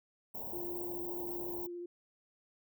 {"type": "band-stop noise", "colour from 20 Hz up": "white", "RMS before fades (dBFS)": -42, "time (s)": [0.34, 1.67], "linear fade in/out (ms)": 10, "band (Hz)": [980, 16000], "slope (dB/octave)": 96}
{"type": "tone with vibrato", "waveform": "sine", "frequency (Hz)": 349.2, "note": "F4", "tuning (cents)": 0, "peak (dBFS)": -40, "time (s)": [0.53, 1.86], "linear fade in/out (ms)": 5, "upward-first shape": "sine", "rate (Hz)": 14, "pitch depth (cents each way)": 13}
{"effects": []}